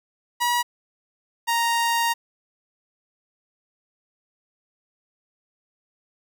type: tone pair in turn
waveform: sawtooth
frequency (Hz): 964 / 932.2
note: B5 / A#5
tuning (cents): -42 / 0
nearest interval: minor second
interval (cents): 58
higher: first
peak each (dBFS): -16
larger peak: neither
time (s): 0.4-0.63 / 1.47-2.14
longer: second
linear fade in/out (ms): 20
effects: none